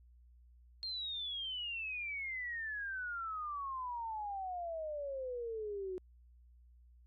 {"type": "exponential sweep", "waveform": "sine", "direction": "down", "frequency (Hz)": [4237, 363], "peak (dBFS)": -38, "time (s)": [0.83, 5.98], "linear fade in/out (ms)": 0, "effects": ["added 60 Hz sine -59 dBFS peak until 7.06 s", "AAC 32 kbps"]}